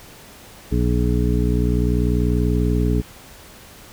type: harmonic tone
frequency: 60.3 Hz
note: B1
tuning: 41 cents flat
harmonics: 1 / 2 / 3 / 4 / 5 / 7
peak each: -19 / -22 / -24 / -25 / -26 / -27 dBFS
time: 0.71-3.02 s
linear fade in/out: 20 ms
effects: pink hiss -43 dBFS RMS until 3.92 s